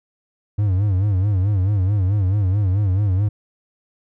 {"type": "tone with vibrato", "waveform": "triangle", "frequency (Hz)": 98, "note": "G2", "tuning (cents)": 0, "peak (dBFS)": -13, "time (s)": [0.58, 3.29], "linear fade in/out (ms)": 10, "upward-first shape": "sine", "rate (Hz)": 4.6, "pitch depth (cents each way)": 130, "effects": []}